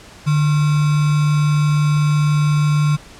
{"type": "tone with sample-and-hold", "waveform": "sine", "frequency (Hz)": 149, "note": "D3", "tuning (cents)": 25, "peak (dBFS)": -12, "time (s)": [0.26, 2.97], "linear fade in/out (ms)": 20, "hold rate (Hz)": 1225, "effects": ["pink hiss -41 dBFS RMS until 3.19 s", "low-pass 8000 Hz 12 dB/octave"]}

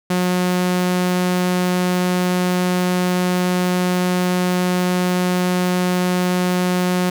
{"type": "tone", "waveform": "sawtooth", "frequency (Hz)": 180.7, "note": "F#3", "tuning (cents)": -41, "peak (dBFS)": -12, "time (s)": [0.1, 7.1], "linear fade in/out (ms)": 5, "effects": []}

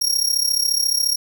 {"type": "tone with amplitude modulation", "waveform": "sawtooth", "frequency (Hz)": 5588, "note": "F8", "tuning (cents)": 0, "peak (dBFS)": -11, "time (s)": [0.01, 1.16], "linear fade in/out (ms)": 10, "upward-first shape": "sine", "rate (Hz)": 34.3, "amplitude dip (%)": 80, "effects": []}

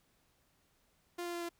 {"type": "tone with pitch steps", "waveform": "sawtooth", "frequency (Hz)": [349.2, 346.8, 344.4, 342], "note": ["F4", "F4", "F4", "F4"], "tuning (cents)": [0, -12, -24, -36], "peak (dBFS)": -34, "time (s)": [1.18, 1.492], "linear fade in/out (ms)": 10, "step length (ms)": 78, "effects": ["pink hiss -73 dBFS RMS until 1.59 s"]}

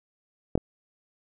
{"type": "clicks", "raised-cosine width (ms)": 2, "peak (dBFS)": [-7, -15], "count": 2, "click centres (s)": [0.554, 0.577], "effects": []}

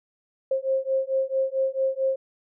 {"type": "beating tone pair", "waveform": "sine", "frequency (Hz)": [530, 534.5], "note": ["C5", "C5"], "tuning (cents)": [22, 37], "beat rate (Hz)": 4.5, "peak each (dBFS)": -25, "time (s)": [0.51, 2.16], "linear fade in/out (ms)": 5, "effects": []}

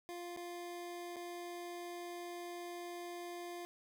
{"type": "tone with dropouts", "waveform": "25% pulse", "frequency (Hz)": 349.2, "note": "F4", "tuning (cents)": 0, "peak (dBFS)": -40, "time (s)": [0.09, 3.65], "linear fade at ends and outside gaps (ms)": 0, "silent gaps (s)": [[0.363, 0.372], [1.16, 1.166]], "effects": []}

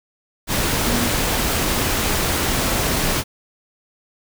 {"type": "tone in noise", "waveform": "sine", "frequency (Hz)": 238.7, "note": "A#3", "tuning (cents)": 41, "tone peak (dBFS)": -23, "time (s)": [0.83, 1.11], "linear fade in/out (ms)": 50, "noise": "pink", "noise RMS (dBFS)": -20, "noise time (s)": [0.47, 3.24], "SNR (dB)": -6, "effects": []}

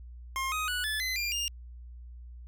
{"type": "tone with pitch steps", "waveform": "25% pulse", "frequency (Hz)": [1066, 1253.1, 1473.1, 1731.7, 2036, 2393, 2813], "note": ["C6", "D#6", "F#6", "A6", "C7", "D7", "F7"], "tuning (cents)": [32, 12, -8, -28, -48, 32, 12], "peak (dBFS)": -26, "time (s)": [0.36, 1.48], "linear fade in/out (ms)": 0, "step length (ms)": 160, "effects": ["added 60 Hz sine -43 dBFS peak until 2.47 s"]}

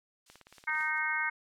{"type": "noise with tremolo", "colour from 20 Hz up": "violet", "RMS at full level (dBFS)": -44, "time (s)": [0.26, 0.99], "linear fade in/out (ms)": 5, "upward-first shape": "triangle", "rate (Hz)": 4.1, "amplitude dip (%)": 100}
{"type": "click train", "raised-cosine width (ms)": 0.3, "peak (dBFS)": -35, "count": 10, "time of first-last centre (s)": [0.3, 0.808], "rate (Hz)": 17.7}
{"type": "harmonic tone", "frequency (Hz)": 309.2, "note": "D#4", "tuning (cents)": -11, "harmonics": [3, 4, 5, 6, 7], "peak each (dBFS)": [-38, -39, -33, -36, -33], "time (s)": [0.67, 1.3], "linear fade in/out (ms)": 10}
{"effects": ["low-pass 5000 Hz 12 dB/octave"]}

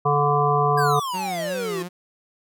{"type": "harmonic tone", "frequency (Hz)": 145.2, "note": "D3", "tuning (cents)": -19, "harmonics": [1, 3, 5, 7, 8], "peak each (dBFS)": [-23, -23, -23, -23, -23], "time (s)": [0.05, 1], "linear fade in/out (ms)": 10}
{"type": "exponential sweep", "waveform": "square", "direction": "down", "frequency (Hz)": [1643, 349.2], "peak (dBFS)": -26, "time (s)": [0.77, 1.83], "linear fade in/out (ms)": 10}
{"type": "tone with vibrato", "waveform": "sawtooth", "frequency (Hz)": 179.8, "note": "F#3", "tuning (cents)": -49, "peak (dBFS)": -27, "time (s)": [1.13, 1.89], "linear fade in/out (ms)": 20, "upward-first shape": "sine", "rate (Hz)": 2.7, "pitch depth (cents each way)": 99}
{"effects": []}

